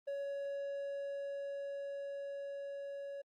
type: tone with level ramp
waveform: triangle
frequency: 560 Hz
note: C#5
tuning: 18 cents sharp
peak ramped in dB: -35 to -40 dBFS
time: 0.07-3.22 s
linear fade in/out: 10 ms
effects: Opus 24 kbps